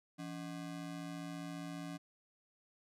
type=ring-modulated tone; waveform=square; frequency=226.5 Hz; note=A#3; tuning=50 cents flat; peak=-40 dBFS; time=0.18-1.98 s; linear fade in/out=20 ms; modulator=57.4 Hz; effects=low-pass 11000 Hz 12 dB/octave